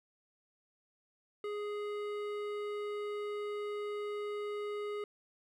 triangle tone with hard clipping, 415.3 Hz, G#4, in tune, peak -38 dBFS, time 1.44-5.04 s, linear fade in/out 2 ms, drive 17 dB, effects none

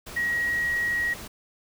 sine tone in noise, 1900 Hz, A#6, 33 cents sharp, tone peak -23 dBFS, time 0.16-1.14 s, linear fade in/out 10 ms, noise pink, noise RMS -40 dBFS, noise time 0.06-1.28 s, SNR +14 dB, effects none

